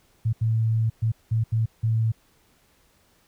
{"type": "tone bursts at uneven times", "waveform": "sine", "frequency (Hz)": 112.1, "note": "A2", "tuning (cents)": 33, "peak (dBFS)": -19, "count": 6, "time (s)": [[0.25, 0.33], [0.41, 0.9], [1.02, 1.12], [1.31, 1.44], [1.52, 1.66], [1.83, 2.12]], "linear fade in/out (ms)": 10, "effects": ["pink hiss -62 dBFS RMS until 3.27 s"]}